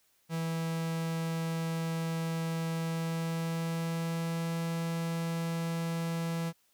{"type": "tone with pitch glide", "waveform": "45% pulse", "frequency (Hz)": [164, 166.1], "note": ["E3", "E3"], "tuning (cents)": [-9, 13], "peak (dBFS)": -31, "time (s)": [0.29, 6.53], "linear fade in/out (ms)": 50, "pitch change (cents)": 22, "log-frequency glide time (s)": [2.77, 4.56], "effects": ["white hiss -70 dBFS RMS until 6.73 s"]}